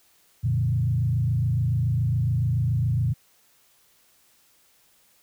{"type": "tone with frequency modulation", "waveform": "sine", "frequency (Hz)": 119.8, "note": "A#2", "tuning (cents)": 48, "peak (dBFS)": -20, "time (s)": [0.43, 3.14], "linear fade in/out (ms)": 20, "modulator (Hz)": 27.1, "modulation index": 1.1, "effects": ["white hiss -61 dBFS RMS until 5.22 s"]}